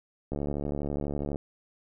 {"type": "click train", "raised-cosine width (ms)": 2, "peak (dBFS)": -19, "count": 76, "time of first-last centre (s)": [0.32, 1.359], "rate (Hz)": 72.2, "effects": []}